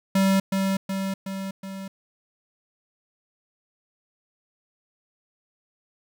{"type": "tone with echo", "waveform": "square", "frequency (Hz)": 193.3, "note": "G3", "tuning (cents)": -24, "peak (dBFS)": -18, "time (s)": [0.15, 0.4], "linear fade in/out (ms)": 5, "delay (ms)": 370, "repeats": 4, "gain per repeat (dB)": -4, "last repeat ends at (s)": 1.88, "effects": ["10-bit"]}